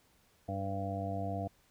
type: harmonic tone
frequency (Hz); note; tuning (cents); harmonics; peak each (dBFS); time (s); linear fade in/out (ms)
98; G2; 0; 1 / 2 / 3 / 5 / 6 / 7 / 8; -38 / -42 / -43 / -45 / -49 / -38 / -51; 0.48-1.48; 10
effects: pink hiss -68 dBFS RMS until 1.7 s